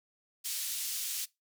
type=band-pass noise; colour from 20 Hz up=white; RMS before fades=-36 dBFS; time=0.44-1.26 s; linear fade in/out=20 ms; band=3300 to 14000 Hz; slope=12 dB/octave; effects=noise-tail reverb RT60 0.2 s tail -22 dB re dry